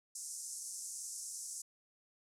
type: band-pass noise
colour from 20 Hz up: white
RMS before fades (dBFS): -45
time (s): 0.15-1.62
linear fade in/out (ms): 5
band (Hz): 5600 to 10000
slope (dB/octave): 48
effects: none